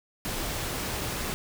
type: noise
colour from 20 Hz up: pink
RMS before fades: -32 dBFS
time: 0.25-1.34 s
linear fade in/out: 0 ms
effects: none